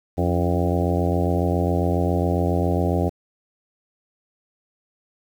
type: harmonic tone with a mistuned harmonic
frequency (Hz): 87.31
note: F2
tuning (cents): 0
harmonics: 1 / 2 / 3 / 4 / 5 / 6 / 7 / 8 / 9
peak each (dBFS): -22 / -25 / -27 / -28 / -29 / -30 / -30 / -31 / -32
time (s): 0.17-3.1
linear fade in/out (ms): 20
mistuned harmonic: 3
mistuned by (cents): +73
effects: 8-bit